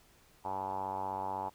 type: tone with low-pass filter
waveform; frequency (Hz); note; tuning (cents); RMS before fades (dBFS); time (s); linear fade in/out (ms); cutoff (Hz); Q
5% pulse; 96; G2; -36; -37; 0.44-1.5; 20; 890; 8.3
effects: pink hiss -64 dBFS RMS until 1.54 s